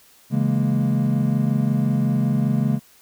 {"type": "chord", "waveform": "triangle", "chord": "A# half-diminished seventh", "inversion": "first", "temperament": "equal", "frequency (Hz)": [138.59, 164.81, 207.7, 233.1], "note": ["C#3", "E3", "G#3", "A#3"], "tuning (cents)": [0, 0, 0, 0], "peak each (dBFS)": [-19, -25, -20, -22], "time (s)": [0.3, 2.8], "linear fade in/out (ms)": 50, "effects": ["white hiss -53 dBFS RMS until 3.01 s"]}